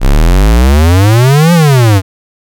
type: exponential two-way sweep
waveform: square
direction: up then down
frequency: 30.99 to 176.5 to 91.8 Hz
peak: -4 dBFS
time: 0-2.02 s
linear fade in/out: 50 ms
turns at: 1.53 s
effects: none